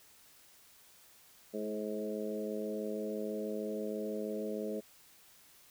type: harmonic tone with a mistuned harmonic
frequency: 106.2 Hz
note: G#2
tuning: 39 cents sharp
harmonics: 2 / 3 / 4 / 5 / 6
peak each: -40 / -44 / -39 / -42 / -45 dBFS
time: 1.53-4.81 s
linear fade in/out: 20 ms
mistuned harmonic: 3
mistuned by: +16 cents
effects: white hiss -61 dBFS RMS until 5.7 s

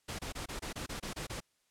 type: noise bursts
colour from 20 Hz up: pink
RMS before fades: -40 dBFS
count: 10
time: 0.08-1.405 s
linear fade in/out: 10 ms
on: 110 ms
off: 25 ms
effects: white hiss -75 dBFS RMS until 1.7 s + low-pass 10000 Hz 12 dB/octave

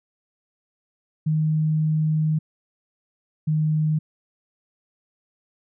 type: tone pair in turn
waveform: sine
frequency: 155.56 / 154.66 Hz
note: D#3 / D#3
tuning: 0 / -10 cents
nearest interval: unison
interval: 10 cents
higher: first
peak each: -18 dBFS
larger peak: neither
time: 1.26-2.39 / 3.47-3.99 s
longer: first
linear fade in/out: 10 ms
effects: none

